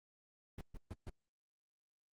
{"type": "noise bursts", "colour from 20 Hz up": "brown", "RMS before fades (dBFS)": -44, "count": 4, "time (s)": [0.58, 1.098], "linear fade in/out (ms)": 5, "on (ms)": 32, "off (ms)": 130, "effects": ["Opus 32 kbps"]}